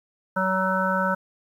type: harmonic tone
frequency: 188.3 Hz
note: F#3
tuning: 31 cents sharp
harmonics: 1 / 3 / 5 / 7 / 8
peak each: -27 / -27 / -27 / -27 / -27 dBFS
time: 0.36-1.15 s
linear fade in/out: 10 ms
effects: 9-bit